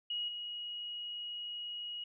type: tone with level steps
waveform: sine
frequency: 2897 Hz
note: F#7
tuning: 37 cents flat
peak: -34 / -39 dBFS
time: 0.1-2.04 s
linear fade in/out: 5 ms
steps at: 0.28 s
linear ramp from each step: 5 ms
effects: none